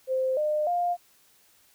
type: tone with pitch steps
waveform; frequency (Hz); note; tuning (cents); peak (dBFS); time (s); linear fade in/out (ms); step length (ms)
sine; 521 / 605.4 / 703.5; C5 / D#5 / F5; -7 / -48 / +12; -23; 0.07-0.97; 50; 300
effects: white hiss -61 dBFS RMS until 1.74 s